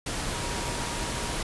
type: tone in noise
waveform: sine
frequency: 950 Hz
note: A#5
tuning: 33 cents sharp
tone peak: -40 dBFS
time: 0.33-1.37 s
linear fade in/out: 5 ms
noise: pink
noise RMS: -31 dBFS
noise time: 0.06-1.43 s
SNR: -12 dB
effects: resampled to 24000 Hz